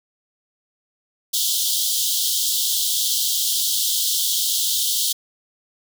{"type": "high-pass noise", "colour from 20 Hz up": "pink", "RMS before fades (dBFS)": -21, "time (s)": [1.33, 5.13], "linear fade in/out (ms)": 10, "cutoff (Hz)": 3100, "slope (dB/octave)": 96, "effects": []}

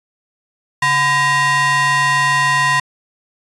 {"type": "ring-modulated tone", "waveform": "square", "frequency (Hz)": 436.5, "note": "A4", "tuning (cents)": -14, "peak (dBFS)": -10, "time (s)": [0.82, 2.8], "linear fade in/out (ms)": 5, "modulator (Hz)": 1450, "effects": ["resampled to 24000 Hz"]}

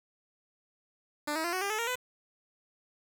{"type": "tone with pitch steps", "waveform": "10% pulse", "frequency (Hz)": [296.3, 319.4, 344.3, 371.2, 400.1, 431.3, 464.9, 501.2], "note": ["D4", "D#4", "F4", "F#4", "G4", "A4", "A#4", "B4"], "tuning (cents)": [15, 45, -25, 6, 35, -35, -5, 25], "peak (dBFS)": -22, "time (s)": [1.27, 1.958], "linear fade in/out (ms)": 10, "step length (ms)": 86, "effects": ["8-bit"]}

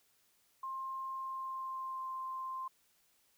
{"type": "tone with pitch glide", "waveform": "sine", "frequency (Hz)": [1060, 1047.2], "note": ["C6", "C6"], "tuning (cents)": [22, 1], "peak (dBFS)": -38, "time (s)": [0.63, 2.68], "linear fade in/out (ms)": 5, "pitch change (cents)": -21, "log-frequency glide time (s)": [1.13, 2.1], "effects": ["white hiss -72 dBFS RMS until 3.37 s"]}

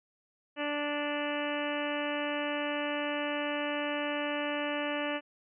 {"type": "harmonic tone", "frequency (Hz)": 292.9, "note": "D4", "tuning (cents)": -5, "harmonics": [1, 2, 3, 4, 5, 6, 7, 8, 9, 10], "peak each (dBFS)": [-36, -35, -41, -42, -44, -40, -45, -44, -42, -42], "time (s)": [0.56, 5.21], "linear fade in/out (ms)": 50, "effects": []}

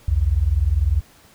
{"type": "tone pair together", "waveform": "sine", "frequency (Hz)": [62.04, 82.1], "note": ["B1", "E2"], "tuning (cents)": [9, -6], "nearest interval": "perfect fourth", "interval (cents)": 485, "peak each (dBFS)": -18, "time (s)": [0.08, 1.01], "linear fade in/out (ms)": 5, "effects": ["pink hiss -51 dBFS RMS until 1.34 s"]}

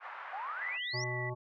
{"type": "band-pass noise", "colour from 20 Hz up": "white", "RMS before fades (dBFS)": -45, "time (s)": [0, 0.79], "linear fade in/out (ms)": 50, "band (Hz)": [780, 1700], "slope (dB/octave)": 24}
{"type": "exponential sweep", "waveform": "sine", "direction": "up", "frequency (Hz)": [730, 5920], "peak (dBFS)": -38, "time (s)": [0.33, 1.04], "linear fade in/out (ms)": 2}
{"type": "tone with vibrato", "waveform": "sine", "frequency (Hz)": 1975.5, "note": "B6", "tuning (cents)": 0, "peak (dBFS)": -37, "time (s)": [0.61, 1.3], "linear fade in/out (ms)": 10, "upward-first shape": "sine", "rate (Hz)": 2.9, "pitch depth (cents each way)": 12}
{"type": "harmonic tone", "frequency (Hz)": 123.47, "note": "B2", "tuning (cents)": 0, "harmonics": [1, 3, 5, 7, 9], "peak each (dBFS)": [-37, -42, -44, -45, -47], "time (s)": [0.93, 1.35], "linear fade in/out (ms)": 20}
{"effects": []}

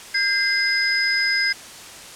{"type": "tone cluster", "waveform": "sine", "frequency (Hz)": [1604, 2069, 5020], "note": ["G6", "C7", "D#8"], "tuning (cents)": [39, -20, 15], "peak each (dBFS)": -22, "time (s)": [0.14, 1.53], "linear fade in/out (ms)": 10, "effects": ["white hiss -39 dBFS RMS until 2.15 s", "low-pass 9000 Hz 12 dB/octave"]}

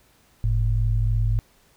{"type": "tone pair together", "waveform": "sine", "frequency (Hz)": [46.15, 109.5], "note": ["F#1", "A2"], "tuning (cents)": [-4, -8], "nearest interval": "octave + minor third", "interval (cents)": 1496, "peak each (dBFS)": -21, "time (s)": [0.44, 1.39], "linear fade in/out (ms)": 0, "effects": ["pink hiss -59 dBFS RMS until 1.76 s"]}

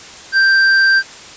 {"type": "tone with hard clipping", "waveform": "sine", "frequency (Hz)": 1571, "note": "G6", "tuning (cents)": 3, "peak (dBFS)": -10, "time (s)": [0.32, 1.03], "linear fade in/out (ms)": 50, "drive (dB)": 9, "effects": ["white hiss -35 dBFS RMS until 1.36 s", "resampled to 16000 Hz"]}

